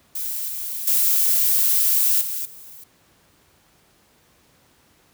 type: noise with level steps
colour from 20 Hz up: violet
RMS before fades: -27 / -29 / -18 / -27 / -42 dBFS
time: 0.15-2.84 s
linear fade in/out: 5 ms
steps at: 0.48 / 0.87 / 2.21 / 2.45 s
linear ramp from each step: 5 ms
effects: pink hiss -58 dBFS RMS until 5.13 s + high-pass 60 Hz 12 dB/octave